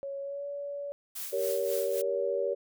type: tone with pitch glide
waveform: sine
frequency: 554.4 to 569.7 Hz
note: C#5 to C#5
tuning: 0 to +47 cents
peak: -34 dBFS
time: 0.03-0.92 s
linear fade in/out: 0 ms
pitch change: +47 cents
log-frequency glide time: 0.2-0.46 s
type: noise with tremolo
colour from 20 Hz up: blue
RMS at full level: -37 dBFS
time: 1.15-2.02 s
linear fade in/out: 10 ms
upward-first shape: sine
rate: 3.7 Hz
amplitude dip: 65%
type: chord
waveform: sine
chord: G diminished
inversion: none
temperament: just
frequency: 392 / 470.4 / 564.5 Hz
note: G4 / Bb4 / Db5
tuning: 0 / +16 / +31 cents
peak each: -33 / -32 / -30 dBFS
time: 1.32-2.55 s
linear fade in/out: 20 ms
effects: none